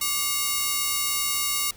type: ring-modulated tone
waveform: 5% pulse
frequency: 1661.2 Hz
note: G#6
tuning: in tune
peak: -9 dBFS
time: 0.01-1.71 s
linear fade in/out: 5 ms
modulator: 496 Hz
effects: pink hiss -50 dBFS RMS until 1.76 s